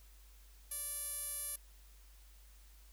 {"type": "tone with band-pass filter", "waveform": "sawtooth", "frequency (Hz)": 581, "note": "D5", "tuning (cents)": -19, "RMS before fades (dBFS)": -42, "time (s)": [0.71, 1.56], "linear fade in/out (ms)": 5, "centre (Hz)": 11000, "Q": 6.7, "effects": ["added 50 Hz sine -57 dBFS peak until 2.92 s", "white hiss -66 dBFS RMS until 2.92 s"]}